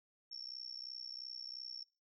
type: tone with amplitude modulation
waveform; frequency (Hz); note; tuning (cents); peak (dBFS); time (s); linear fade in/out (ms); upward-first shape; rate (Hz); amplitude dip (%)
sine; 5440; F8; -46; -40; 0.31-1.84; 10; sine; 62.9; 100
effects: noise-tail reverb RT60 0.3 s tail -22 dB re dry